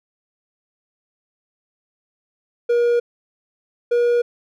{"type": "tone pair in turn", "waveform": "triangle", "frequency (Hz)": [476.5, 478.9], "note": ["A#4", "A#4"], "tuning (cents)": [38, 47], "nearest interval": "unison", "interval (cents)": 9, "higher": "second", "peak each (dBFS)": -12, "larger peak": "neither", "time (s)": [[2.69, 3], [3.91, 4.22]], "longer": "neither", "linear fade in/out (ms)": 10, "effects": []}